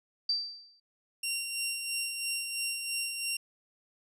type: tone with exponential decay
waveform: sine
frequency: 4664 Hz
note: D8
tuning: 13 cents flat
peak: -24 dBFS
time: 0.29-0.8 s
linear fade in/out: 5 ms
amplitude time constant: 110 ms
type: tone with tremolo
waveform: 15% pulse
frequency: 2759 Hz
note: F7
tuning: 22 cents flat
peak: -23 dBFS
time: 1.23-3.37 s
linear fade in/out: 5 ms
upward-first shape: sine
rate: 3 Hz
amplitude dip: 45%
effects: resampled to 32000 Hz